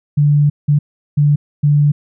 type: tone bursts at uneven times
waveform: sine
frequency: 146.3 Hz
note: D3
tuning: 6 cents flat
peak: -8 dBFS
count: 4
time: 0.17-0.5 / 0.68-0.79 / 1.17-1.36 / 1.63-1.92 s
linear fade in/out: 10 ms
effects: none

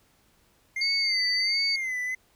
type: tone with vibrato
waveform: triangle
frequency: 2093 Hz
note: C7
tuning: in tune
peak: -26 dBFS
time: 0.76-2.15 s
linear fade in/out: 5 ms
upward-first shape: sine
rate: 1.4 Hz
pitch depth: 91 cents each way
type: tone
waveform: sine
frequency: 4600 Hz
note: D8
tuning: 37 cents flat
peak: -24 dBFS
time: 0.81-1.76 s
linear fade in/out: 5 ms
effects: pink hiss -64 dBFS RMS until 2.35 s

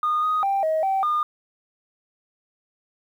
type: tone with pitch steps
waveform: sine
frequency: 1226 / 1247 / 787 / 633 / 773 / 1215 Hz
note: D#6 / D#6 / G5 / D#5 / G5 / D#6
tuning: -26 / +3 / +7 / +30 / -24 / -42 cents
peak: -18 dBFS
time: 0.03-1.23 s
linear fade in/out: 2 ms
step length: 200 ms
effects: tanh soft clip ceiling -16 dBFS + 9-bit

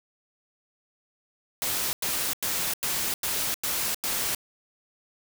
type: noise bursts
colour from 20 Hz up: white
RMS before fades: -28 dBFS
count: 7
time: 1.62-4.348 s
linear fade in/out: 0 ms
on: 310 ms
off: 93 ms
effects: none

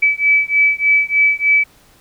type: beating tone pair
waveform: sine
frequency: 2297 / 2300.3 Hz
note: D7 / D7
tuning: -39 / -37 cents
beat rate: 3.3 Hz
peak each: -14 dBFS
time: 0.02-1.64 s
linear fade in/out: 10 ms
effects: pink hiss -50 dBFS RMS until 2 s

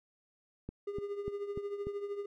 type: click train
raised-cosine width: 3 ms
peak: -27 dBFS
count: 5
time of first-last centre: 0.69-1.87 s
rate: 3.39 Hz
type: tone with tremolo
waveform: triangle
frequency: 405.4 Hz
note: G#4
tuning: 42 cents flat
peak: -31 dBFS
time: 0.87-2.26 s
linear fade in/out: 5 ms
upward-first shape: triangle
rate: 13 Hz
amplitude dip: 70%
effects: none

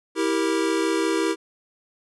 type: chord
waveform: square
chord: E diminished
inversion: none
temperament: equal with one note detuned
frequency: 326.6 / 392 / 466.2 Hz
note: E4 / G4 / Bb4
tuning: -16 / 0 / 0 cents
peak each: -24 / -26 / -28 dBFS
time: 0.15-1.36 s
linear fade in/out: 50 ms
effects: resampled to 24000 Hz

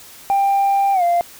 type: tone with pitch glide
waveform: sine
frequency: 792 to 693.5 Hz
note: G5 to F5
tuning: +18 to -12 cents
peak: -11 dBFS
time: 0.3-1.21 s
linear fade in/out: 0 ms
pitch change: -230 cents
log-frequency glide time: 0.93-1.03 s
effects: tanh soft clip ceiling -11 dBFS + white hiss -41 dBFS RMS until 1.39 s

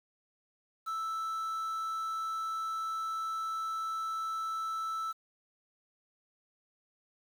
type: tone with quantisation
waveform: triangle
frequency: 1318.5 Hz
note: E6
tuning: in tune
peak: -31 dBFS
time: 0.86-5.13 s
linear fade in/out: 20 ms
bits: 9
effects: none

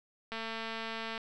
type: click train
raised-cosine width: 0.3 ms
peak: -23 dBFS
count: 194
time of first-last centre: 0.32-1.178 s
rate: 225 Hz
effects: none

